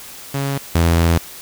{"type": "tone pair in turn", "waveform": "sawtooth", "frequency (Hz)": [138.59, 83.85], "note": ["C#3", "E2"], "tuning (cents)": [0, 30], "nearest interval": "major sixth", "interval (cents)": 870, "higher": "first", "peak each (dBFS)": [-15, -8], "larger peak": "second", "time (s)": [[0.34, 0.58], [0.75, 1.18]], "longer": "second", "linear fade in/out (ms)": 5, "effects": ["white hiss -36 dBFS RMS until 1.41 s"]}